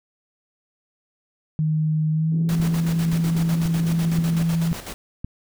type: tone with pitch glide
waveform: sine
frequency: 155.56 to 165.76 Hz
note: D#3 to E3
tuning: 0 to +10 cents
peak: -18 dBFS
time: 1.59-4.73 s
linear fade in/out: 0 ms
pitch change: +110 cents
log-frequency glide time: 2.11-2.49 s
type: band-pass noise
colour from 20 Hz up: pink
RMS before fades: -36 dBFS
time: 2.32-4.44 s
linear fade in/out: 0 ms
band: 150 to 320 Hz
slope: 24 dB/octave
type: noise with tremolo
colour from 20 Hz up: pink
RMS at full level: -33 dBFS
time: 2.49-4.94 s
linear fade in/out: 0 ms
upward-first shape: square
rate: 8 Hz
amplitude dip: 60%
type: click train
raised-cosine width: 5 ms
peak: -17 dBFS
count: 6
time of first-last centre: 2.6-5.246 s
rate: 1.89 Hz
effects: none